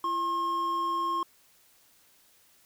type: tone pair together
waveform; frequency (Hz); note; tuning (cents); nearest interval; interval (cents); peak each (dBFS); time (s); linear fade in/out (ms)
triangle; 338 / 1073; E4 / C6; +43 / +43; octave + minor sixth; 2000; -36 / -25; 0.04-1.23; 2
effects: white hiss -62 dBFS RMS until 2.65 s